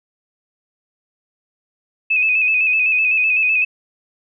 sine tone with vibrato, 2554 Hz, D#7, 45 cents sharp, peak -13 dBFS, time 2.1-3.65 s, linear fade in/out 10 ms, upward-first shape square, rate 7.9 Hz, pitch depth 41 cents each way, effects none

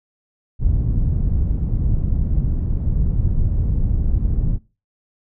pink low-pass noise, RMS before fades -18 dBFS, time 0.59-4.59 s, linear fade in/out 50 ms, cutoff 120 Hz, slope 12 dB/octave, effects noise-tail reverb RT60 0.3 s tail -20 dB re dry

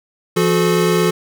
square tone cluster, 171.2 / 363.5 / 432 Hz, F3 / F#4 / A4, -34 / -31 / -32 cents, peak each -18 dBFS, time 0.36-1.11 s, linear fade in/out 10 ms, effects none

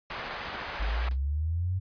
pink noise with tremolo, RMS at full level -42 dBFS, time 0.1-0.96 s, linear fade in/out 0 ms, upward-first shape triangle, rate 14 Hz, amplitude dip 60%
white band-pass noise, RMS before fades -38 dBFS, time 0.1-1.09 s, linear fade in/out 5 ms, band 540 to 1800 Hz, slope 12 dB/octave
sine linear sweep, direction up, 48.77 to 95.5 Hz, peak -26 dBFS, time 0.79-1.8 s, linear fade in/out 20 ms
pink noise with exponential decay, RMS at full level -42 dBFS, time 1.11-1.2 s, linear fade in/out 1 ms, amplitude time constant 18 ms
effects resampled to 11025 Hz

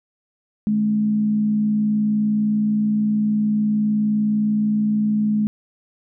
sine tone with frequency modulation, 211.8 Hz, G#3, 34 cents sharp, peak -16 dBFS, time 0.67-5.47 s, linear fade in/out 0 ms, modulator 59.5 Hz, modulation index 0.25, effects none

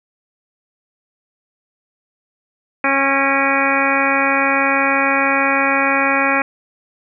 harmonic tone with a mistuned harmonic, 273.8 Hz, C#4, 21 cents flat, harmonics 1 / 2 / 3 / 4 / 5 / 6 / 7 / 8 / 9, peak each -22 / -22 / -22 / -22 / -22 / -22 / -22 / -22 / -22 dBFS, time 2.84-6.42 s, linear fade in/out 2 ms, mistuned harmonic 8, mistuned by +56 cents, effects none

